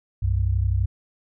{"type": "tone pair together", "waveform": "sine", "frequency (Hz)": [64.73, 96.6], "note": ["C2", "G2"], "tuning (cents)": [-18, -25], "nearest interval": "perfect fifth", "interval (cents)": 693, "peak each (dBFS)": [-22, -21], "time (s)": [0.22, 0.86], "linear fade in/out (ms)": 10, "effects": []}